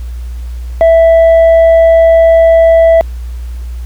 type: tone with tanh clipping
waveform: triangle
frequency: 659.3 Hz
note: E5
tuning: in tune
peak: -3 dBFS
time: 0.81-3.01 s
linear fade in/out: 0 ms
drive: 7 dB
effects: added 60 Hz sine -18 dBFS peak until 3.85 s + pink hiss -42 dBFS RMS until 3.85 s